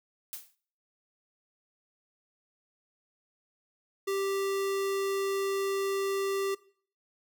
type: noise with exponential decay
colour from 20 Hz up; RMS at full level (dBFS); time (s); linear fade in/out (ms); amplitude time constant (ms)
blue; -36; 0.33-0.55; 0; 47
type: tone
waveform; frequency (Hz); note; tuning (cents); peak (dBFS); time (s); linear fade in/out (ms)
square; 392; G4; 0; -29; 4.07-6.55; 10
effects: noise-tail reverb RT60 0.5 s tail -20 dB re dry